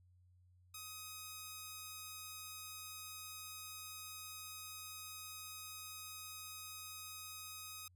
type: tone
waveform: 5% pulse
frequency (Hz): 1259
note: D#6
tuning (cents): +20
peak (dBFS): -36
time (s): 0.74-7.88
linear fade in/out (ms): 5
effects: added 90 Hz sine -65 dBFS peak until 7.95 s